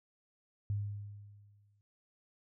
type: tone with exponential decay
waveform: sine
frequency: 102.3 Hz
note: G#2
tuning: 26 cents flat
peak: -30 dBFS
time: 0.7-1.81 s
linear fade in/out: 0 ms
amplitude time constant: 240 ms
effects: none